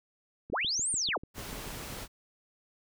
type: click train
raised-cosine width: 3 ms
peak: -31 dBFS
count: 9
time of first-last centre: 0.5-1.676 s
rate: 6.8 Hz
type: linear two-way sweep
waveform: sine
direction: up then down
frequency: 98 to 9250 to 115.1 Hz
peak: -28 dBFS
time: 0.52-1.18 s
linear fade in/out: 10 ms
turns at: 0.91 s
type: noise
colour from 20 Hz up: pink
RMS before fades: -41 dBFS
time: 1.34-2.08 s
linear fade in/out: 50 ms
effects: none